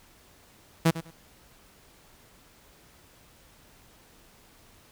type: tone with echo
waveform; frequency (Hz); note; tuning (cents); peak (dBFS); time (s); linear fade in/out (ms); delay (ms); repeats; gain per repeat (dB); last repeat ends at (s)
sawtooth; 164.1; E3; -8; -14; 0.85-0.91; 10; 100; 2; -14; 1.11
effects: pink hiss -57 dBFS RMS until 4.91 s